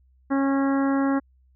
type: harmonic tone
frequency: 274 Hz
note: C#4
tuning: 20 cents flat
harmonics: 1 / 2 / 3 / 4 / 5 / 6 / 7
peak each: -20 / -30 / -32 / -33 / -35 / -37 / -41 dBFS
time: 0.3-1.2 s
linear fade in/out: 20 ms
effects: added 64 Hz sine -56 dBFS peak until 1.55 s